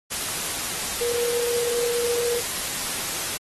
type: tone in noise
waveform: sine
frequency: 477.3 Hz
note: A#4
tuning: 41 cents sharp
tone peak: -23 dBFS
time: 1-2.41 s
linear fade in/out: 20 ms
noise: white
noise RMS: -28 dBFS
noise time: 0.1-3.38 s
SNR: +2 dB
effects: AAC 32 kbps